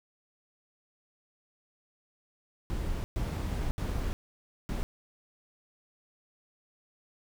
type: noise bursts at uneven times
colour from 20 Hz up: brown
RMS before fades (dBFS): -32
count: 4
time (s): 2.7-3.04 / 3.16-3.71 / 3.78-4.13 / 4.69-4.83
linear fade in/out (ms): 0
effects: none